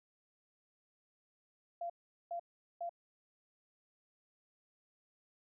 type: tone bursts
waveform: sine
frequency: 688 Hz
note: F5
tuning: 26 cents flat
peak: -37 dBFS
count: 3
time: 1.81-2.894 s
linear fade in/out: 5 ms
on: 88 ms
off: 410 ms
effects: none